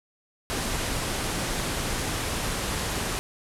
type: low-pass noise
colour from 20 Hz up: pink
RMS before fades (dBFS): -29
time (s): 0.5-3.19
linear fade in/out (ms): 0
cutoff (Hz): 12000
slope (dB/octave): 48
effects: none